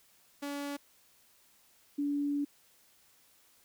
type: tone pair in turn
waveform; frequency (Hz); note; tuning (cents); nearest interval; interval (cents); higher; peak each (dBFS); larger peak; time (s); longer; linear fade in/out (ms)
sawtooth / sine; 284.9 / 287.2; C#4 / D4; +48 / -39; unison; 13; second; -32 / -29; second; 0.42-0.77 / 1.98-2.45; second; 10
effects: white hiss -65 dBFS RMS until 3.64 s